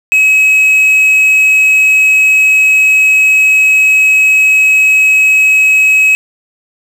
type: tone with quantisation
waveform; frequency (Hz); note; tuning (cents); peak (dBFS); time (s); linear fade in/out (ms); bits
triangle; 2557; D#7; +47; -3; 0.12-6.15; 0; 5
effects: none